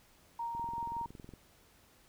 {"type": "tone with tremolo", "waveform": "sine", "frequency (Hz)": 932.3, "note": "A#5", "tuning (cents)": 0, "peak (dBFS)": -34, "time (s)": [0.39, 1.06], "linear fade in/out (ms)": 5, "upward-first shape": "triangle", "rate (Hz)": 5.4, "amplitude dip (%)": 30}
{"type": "click train", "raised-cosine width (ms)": 3, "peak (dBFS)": -36, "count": 18, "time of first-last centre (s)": [0.55, 1.337], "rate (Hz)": 21.6}
{"effects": ["pink hiss -64 dBFS RMS until 2.08 s"]}